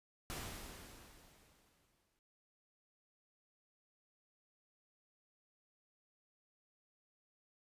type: noise with exponential decay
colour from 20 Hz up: pink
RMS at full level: -43 dBFS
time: 0.3-2.19 s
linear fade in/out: 0 ms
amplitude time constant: 410 ms
effects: resampled to 32000 Hz